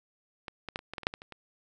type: clicks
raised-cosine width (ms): 0.3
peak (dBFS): -22 / -21 / -15 / -29 / -22 / -19 / -27 / -8 / -22 / -30 / -28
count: 11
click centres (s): 0.482 / 0.687 / 0.759 / 0.791 / 0.936 / 0.982 / 1.033 / 1.069 / 1.139 / 1.219 / 1.323
effects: none